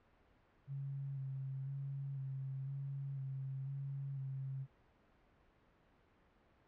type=tone with vibrato; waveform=sine; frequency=136.1 Hz; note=C#3; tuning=31 cents flat; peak=-40 dBFS; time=0.67-4.67 s; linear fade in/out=50 ms; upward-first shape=square; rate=1 Hz; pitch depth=23 cents each way; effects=pink hiss -70 dBFS RMS until 6.67 s + low-pass 2000 Hz 12 dB/octave